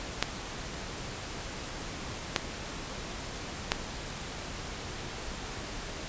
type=clicks; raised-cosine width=0.2 ms; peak=-6 dBFS; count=3; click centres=0.226 / 2.362 / 3.719 s; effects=pink hiss -39 dBFS RMS until 6.08 s + resampled to 16000 Hz